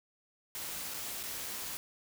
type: noise with dropouts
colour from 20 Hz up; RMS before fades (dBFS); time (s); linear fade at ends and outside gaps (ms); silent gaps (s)
white; -40; 0.55-1.77; 0; 0.938-0.943 / 1.231-1.236
effects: none